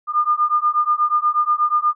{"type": "beating tone pair", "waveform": "sine", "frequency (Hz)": [1207, 1215.3], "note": ["D6", "D#6"], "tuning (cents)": [47, -41], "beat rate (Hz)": 8.3, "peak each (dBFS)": -18, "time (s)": [0.07, 1.95], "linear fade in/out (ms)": 50, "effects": []}